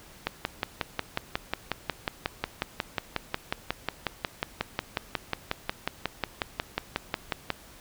click train, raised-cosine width 0.3 ms, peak -10 dBFS, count 41, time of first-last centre 0.27-7.503 s, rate 5.53 Hz, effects pink hiss -51 dBFS RMS until 7.8 s

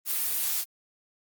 blue noise, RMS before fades -28 dBFS, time 0.05-0.65 s, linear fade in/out 50 ms, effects Opus 32 kbps

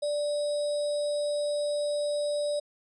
sine tone with sample-and-hold, 587.3 Hz, D5, in tune, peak -26 dBFS, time 0.02-2.6 s, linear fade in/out 10 ms, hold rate 4410 Hz, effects resampled to 24000 Hz

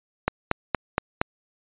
click train, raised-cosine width 0.5 ms, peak -5 dBFS, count 5, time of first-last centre 0.28-1.215 s, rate 4.28 Hz, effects resampled to 8000 Hz

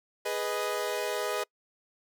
sawtooth chord, G# minor, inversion none, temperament equal, 415.3 / 493.9 / 622.3 Hz, G#4 / B4 / D#5, 0 / 0 / 0 cents, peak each -30 dBFS, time 0.25-1.44 s, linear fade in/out 10 ms, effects noise-tail reverb RT60 0.1 s tail -26 dB re dry

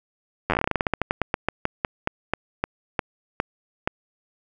slowing click train, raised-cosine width 0.5 ms, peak -6 dBFS, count 28, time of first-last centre 0.5-3.875 s, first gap 10 ms, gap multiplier 1.16, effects none

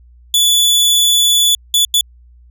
sawtooth tone bursts at uneven times, 3453 Hz, A7, 33 cents flat, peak -6 dBFS, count 3, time 0.34-1.55 / 1.74-1.85 / 1.94-2.01 s, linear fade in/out 2 ms, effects added 60 Hz sine -41 dBFS peak until 2.5 s

